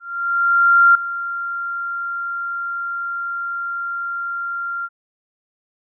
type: tone with ADSR envelope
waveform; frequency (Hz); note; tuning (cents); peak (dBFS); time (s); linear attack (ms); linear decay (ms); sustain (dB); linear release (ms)
sine; 1386; F6; -14; -7; 0-4.89; 950; 4; -15; 45
effects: none